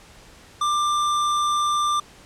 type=tone with hard clipping; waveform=sine; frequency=1187 Hz; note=D6; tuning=18 cents sharp; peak=-21 dBFS; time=0.61-2 s; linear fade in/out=5 ms; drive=16 dB; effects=pink hiss -48 dBFS RMS until 2.25 s + low-pass 9000 Hz 12 dB/octave